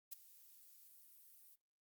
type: noise with ADSR envelope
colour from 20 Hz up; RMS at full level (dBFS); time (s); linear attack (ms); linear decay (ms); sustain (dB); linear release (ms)
violet; -45; 0.11-1.56; 19; 11; -18; 24
effects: noise-tail reverb RT60 0.3 s tail -25 dB re dry + Opus 48 kbps